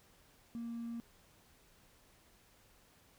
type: tone with hard clipping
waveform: triangle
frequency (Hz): 233.1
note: A#3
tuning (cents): 0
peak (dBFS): -40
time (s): 0.55-1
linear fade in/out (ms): 0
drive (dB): 4
effects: pink hiss -66 dBFS RMS until 3.18 s